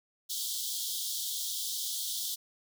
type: high-pass noise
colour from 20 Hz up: pink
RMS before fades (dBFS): -35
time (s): 0.29-2.36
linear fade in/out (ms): 20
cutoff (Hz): 3200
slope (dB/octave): 96
effects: none